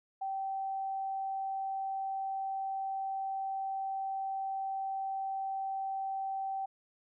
sine tone, 775 Hz, G5, 20 cents flat, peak -33 dBFS, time 0.21-6.66 s, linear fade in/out 10 ms, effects none

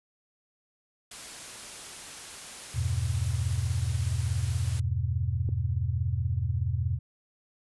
white noise, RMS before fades -42 dBFS, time 1.11-4.8 s, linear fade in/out 5 ms
sine chord, E minor, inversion none, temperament just, 82.41 / 98.89 / 123.61 Hz, E2 / G2 / B2, 0 / +16 / +2 cents, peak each -30 dBFS, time 2.74-6.99 s, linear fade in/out 20 ms
click, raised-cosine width 3 ms, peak -24 dBFS, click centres 5.49 s
effects resampled to 24000 Hz

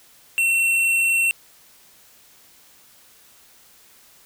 sine tone with hard clipping, 2712 Hz, E7, 49 cents sharp, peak -18 dBFS, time 0.38-1.31 s, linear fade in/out 0 ms, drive 10 dB, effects white hiss -52 dBFS RMS until 4.25 s

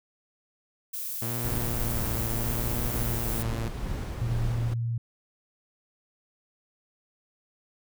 violet noise, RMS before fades -34 dBFS, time 0.93-3.43 s, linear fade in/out 10 ms
sawtooth tone with vibrato, 116.54 Hz, A#2, in tune, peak -27 dBFS, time 1.22-3.68 s, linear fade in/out 0 ms, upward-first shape sine, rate 0.77 Hz, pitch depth 37 cents each way
brown noise with tremolo, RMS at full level -31 dBFS, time 1.44-4.74 s, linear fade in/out 5 ms, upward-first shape sine, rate 2.1 Hz, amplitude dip 25%
sine tone, 116.54 Hz, A#2, in tune, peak -26 dBFS, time 4.21-4.98 s, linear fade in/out 5 ms
effects none

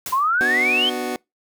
white noise with exponential decay, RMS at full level -26 dBFS, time 0.06-0.32 s, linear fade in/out 2 ms, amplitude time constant 55 ms
sine exponential sweep, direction up, 1009 to 3219 Hz, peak -16 dBFS, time 0.12-0.9 s, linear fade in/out 10 ms
25% pulse chord, B minor, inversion none, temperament just, 246.9 / 296.3 / 370.4 Hz, B3 / D4 / F#4, 0 / +15 / +2 cents, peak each -24 / -28 / -23 dBFS, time 0.41-1.16 s, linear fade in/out 0 ms
effects noise-tail reverb RT60 0.2 s tail -26 dB re dry

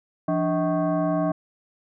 sine tone with frequency modulation, 171.4 Hz, F3, 32 cents flat, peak -20 dBFS, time 0.28-1.32 s, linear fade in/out 5 ms, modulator 466 Hz, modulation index 1.5, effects none

